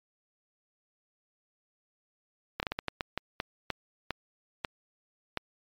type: slowing click train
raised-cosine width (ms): 0.3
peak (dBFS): -14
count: 13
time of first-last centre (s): 2.6-5.373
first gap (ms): 29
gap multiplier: 1.34
effects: MP3 96 kbps